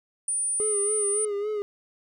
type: tone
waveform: sine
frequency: 9300 Hz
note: D9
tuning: 18 cents flat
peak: -24 dBFS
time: 0.28-1.25 s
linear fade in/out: 2 ms
type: tone with vibrato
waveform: triangle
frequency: 415.3 Hz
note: G#4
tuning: in tune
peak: -24 dBFS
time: 0.6-1.62 s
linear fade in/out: 0 ms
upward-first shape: sine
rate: 3.6 Hz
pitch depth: 57 cents each way
effects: none